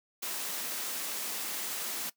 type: high-pass noise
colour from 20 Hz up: white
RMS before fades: -36 dBFS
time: 0.22-2.1 s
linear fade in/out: 10 ms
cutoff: 180 Hz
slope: 48 dB/octave
effects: noise-tail reverb RT60 0.1 s tail -19 dB re dry